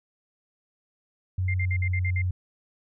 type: tone with pitch glide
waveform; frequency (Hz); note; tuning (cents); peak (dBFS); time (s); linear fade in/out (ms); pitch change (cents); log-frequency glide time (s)
sine; 92.5 to 91.17; F#2 to F#2; 0 to -25; -23; 1.38-2.31; 5; -25; 1.5-1.81
type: tone bursts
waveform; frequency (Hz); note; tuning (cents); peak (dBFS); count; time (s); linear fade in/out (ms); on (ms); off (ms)
sine; 2100; C7; +6; -29; 7; 1.48-2.219; 5; 61; 52
effects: none